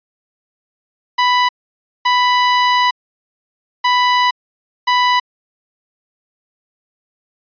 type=tone bursts at uneven times; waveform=sawtooth; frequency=990 Hz; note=B5; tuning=4 cents sharp; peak=-7 dBFS; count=4; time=1.18-1.49 / 2.05-2.91 / 3.84-4.31 / 4.87-5.2 s; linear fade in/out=10 ms; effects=resampled to 11025 Hz